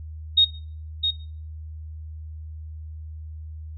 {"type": "tone with echo", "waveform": "sine", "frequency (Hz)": 3729, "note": "A#7", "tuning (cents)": 0, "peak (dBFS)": -12, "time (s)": [0.37, 0.45], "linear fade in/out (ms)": 10, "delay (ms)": 660, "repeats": 1, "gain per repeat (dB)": -7, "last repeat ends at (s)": 1.11, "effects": ["noise-tail reverb RT60 0.5 s tail -22 dB re dry", "added 78 Hz sine -34 dBFS peak until 3.77 s"]}